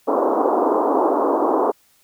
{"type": "band-pass noise", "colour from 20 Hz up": "pink", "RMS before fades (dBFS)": -18, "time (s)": [0.07, 1.72], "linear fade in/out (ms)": 20, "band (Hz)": [280, 1100], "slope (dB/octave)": 48, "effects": ["white hiss -58 dBFS RMS until 2.03 s"]}